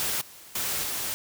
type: noise with level steps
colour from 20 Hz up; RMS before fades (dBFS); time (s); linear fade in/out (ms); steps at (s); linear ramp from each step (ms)
white; -28 / -48 / -29 / -31; 0-1.14; 0; 0.21 / 0.55 / 0.83; 5
effects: none